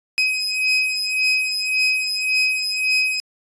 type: beating tone pair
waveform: 30% pulse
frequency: 2525 / 2526.8 Hz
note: D#7 / D#7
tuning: +25 / +26 cents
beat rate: 1.8 Hz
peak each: -18 / -18 dBFS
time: 0.18-3.2 s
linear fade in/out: 0 ms
effects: resampled to 22050 Hz